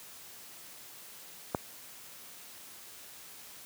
click, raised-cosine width 1 ms, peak -14 dBFS, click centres 1.548 s, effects white hiss -50 dBFS RMS until 3.65 s + high-pass 80 Hz 12 dB/octave

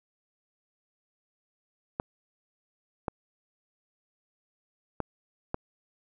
clicks, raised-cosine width 1 ms, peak -15 dBFS, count 4, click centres 1.999 / 3.082 / 5.003 / 5.544 s, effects none

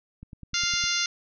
click train, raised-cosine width 5 ms, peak -29 dBFS, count 7, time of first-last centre 0.23-0.839 s, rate 9.85 Hz
harmonic tone, 698.5 Hz, F5, in tune, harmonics 2 / 3 / 4 / 5 / 6 / 7 / 8 / 9, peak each -32 / -32 / -32 / -32 / -32 / -32 / -32 / -32 dBFS, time 0.54-1.06 s, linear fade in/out 2 ms
effects none

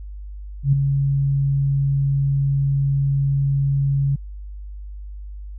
sine tone with ADSR envelope, 138.59 Hz, C#3, in tune, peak -10 dBFS, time 0.63-4.16 s, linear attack 97 ms, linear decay 5 ms, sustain -6 dB, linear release 10 ms, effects added 50 Hz sine -31 dBFS peak until 5.58 s

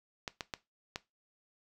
clicks, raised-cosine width 0.2 ms, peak -19 dBFS, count 4, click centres 0.278 / 0.408 / 0.538 / 0.959 s, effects noise-tail reverb RT60 0.2 s tail -17 dB re dry

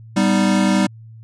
square chord, G augmented, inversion none, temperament equal, 196 / 246.9 / 311.1 Hz, G3 / B3 / D#4, 0 / 0 / 0 cents, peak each -16 / -22 / -21 dBFS, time 0.16-0.87 s, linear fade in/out 10 ms, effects added 112 Hz sine -37 dBFS peak until 1.23 s + resampled to 22050 Hz

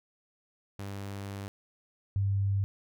sawtooth / sine tone pair in turn, 99.4 / 98.83 Hz, G2 / G2, +25 / +15 cents, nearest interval unison, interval 10 cents, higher first, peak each -33 / -25 dBFS, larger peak second, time 0.79-1.48 / 2.16-2.64 s, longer first, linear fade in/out 0 ms, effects none

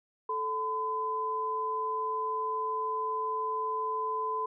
sine tone pair together, 437.3 / 1013.4 Hz, A4 / B5, -11 / +44 cents, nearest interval octave + minor third, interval 1455 cents, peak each -36 / -30 dBFS, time 0.29-4.46 s, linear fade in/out 5 ms, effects none

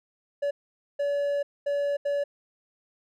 triangle tone bursts at uneven times, 571 Hz, D5, 49 cents flat, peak -22 dBFS, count 4, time 0.42-0.51 / 0.99-1.43 / 1.66-1.97 / 2.05-2.24 s, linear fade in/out 10 ms, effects none

